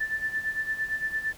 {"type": "tone with tremolo", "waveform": "sine", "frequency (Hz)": 1763, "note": "A6", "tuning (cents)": 3, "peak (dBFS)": -24, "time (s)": [0, 1.33], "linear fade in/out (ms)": 10, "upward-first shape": "sine", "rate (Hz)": 8.8, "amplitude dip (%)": 75, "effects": ["pink hiss -49 dBFS RMS until 1.37 s"]}